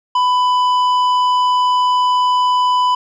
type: tone with tanh clipping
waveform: triangle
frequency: 997 Hz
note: B5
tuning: 16 cents sharp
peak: -13 dBFS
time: 0.15-2.95 s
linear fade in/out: 5 ms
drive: 13 dB
effects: none